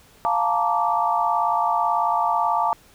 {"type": "chord", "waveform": "sine", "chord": "Bb major seventh", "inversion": "second", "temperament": "just", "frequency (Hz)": [699.2, 874.1, 932.3, 1165.4], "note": ["F5", "A5", "Bb5", "D6"], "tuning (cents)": [2, -12, 0, -14], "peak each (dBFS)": [-24, -23, -24, -24], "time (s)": [0.25, 2.73], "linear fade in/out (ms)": 0, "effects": ["pink hiss -53 dBFS RMS until 2.94 s"]}